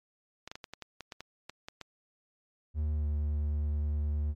clicks, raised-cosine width 0.2 ms, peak -24 dBFS, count 12, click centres 0.476 / 0.515 / 0.555 / 0.642 / 0.736 / 0.823 / 1.007 / 1.122 / 1.206 / 1.496 / 1.685 / 1.813 s
triangle tone with pitch glide, 76.2 to 74.2 Hz, D#2 to D2, -36 to +18 cents, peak -26 dBFS, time 2.74-4.35 s, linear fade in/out 50 ms, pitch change -46 cents, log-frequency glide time 2.85-3.05 s
effects MP3 64 kbps

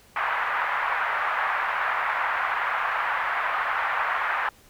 pink band-pass noise, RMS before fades -26 dBFS, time 0.16-4.49 s, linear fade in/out 2 ms, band 880 to 1900 Hz, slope 24 dB/octave, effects pink hiss -55 dBFS RMS until 4.69 s

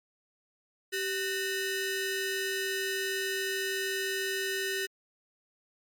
sawtooth ring-modulated tone, 1108.7 Hz, C#6, in tune, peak -23 dBFS, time 0.92-4.87 s, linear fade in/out 20 ms, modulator 721 Hz, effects MP3 96 kbps

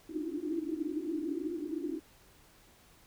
pink band-pass noise, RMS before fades -36 dBFS, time 0.09-2 s, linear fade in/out 10 ms, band 290 to 350 Hz, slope 96 dB/octave, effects pink hiss -61 dBFS RMS until 3.06 s

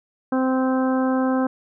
harmonic tone, 260 Hz, C4, 11 cents flat, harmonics 1 / 2 / 3 / 4 / 5 / 6, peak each -19 / -25 / -29 / -31 / -33 / -35 dBFS, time 0.32-1.47 s, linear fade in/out 5 ms, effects none

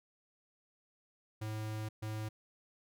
square tone bursts at uneven times, 108.3 Hz, A2, 27 cents flat, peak -38 dBFS, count 2, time 1.41-1.89 / 2.02-2.29 s, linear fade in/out 10 ms, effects none

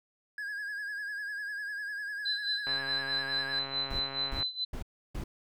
triangle tone with vibrato, 1657 Hz, G#6, 4 cents flat, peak -33 dBFS, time 0.38-3.59 s, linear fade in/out 2 ms, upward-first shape sine, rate 10 Hz, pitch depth 56 cents each way
sine tone with tremolo, 4027 Hz, B7, 33 cents sharp, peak -28 dBFS, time 2.25-4.65 s, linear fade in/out 10 ms, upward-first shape sine, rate 4.7 Hz, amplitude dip 85%
click train, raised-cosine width 0.5 ms, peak -26 dBFS, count 240, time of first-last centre 2.67-4.427 s, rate 136 Hz
brown noise bursts, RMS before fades -36 dBFS, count 4, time 3.9-5.24 s, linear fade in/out 5 ms, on 95 ms, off 320 ms
effects none

